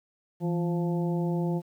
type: harmonic tone with a mistuned harmonic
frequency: 174.61 Hz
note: F3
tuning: in tune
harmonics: 1 / 2 / 3 / 4 / 5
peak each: -26 / -32 / -38 / -41 / -41 dBFS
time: 0.4-1.62 s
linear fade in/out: 50 ms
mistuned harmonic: 1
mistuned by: -78 cents
effects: 10-bit